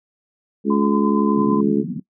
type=harmonic tone; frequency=70.7 Hz; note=C#2; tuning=35 cents sharp; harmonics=3 / 4 / 5 / 6; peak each=-17 / -20 / -22 / -23 dBFS; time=0.64-1.85 s; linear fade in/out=50 ms
type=tone with tremolo; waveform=sine; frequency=1022 Hz; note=C6; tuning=41 cents flat; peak=-23 dBFS; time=0.7-1.61 s; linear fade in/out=5 ms; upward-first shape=sine; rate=8.7 Hz; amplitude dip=40%
type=band-pass noise; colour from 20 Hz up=pink; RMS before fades=-28 dBFS; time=1.35-2 s; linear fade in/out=5 ms; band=150 to 260 Hz; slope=48 dB/octave
effects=noise-tail reverb RT60 0.1 s tail -18 dB re dry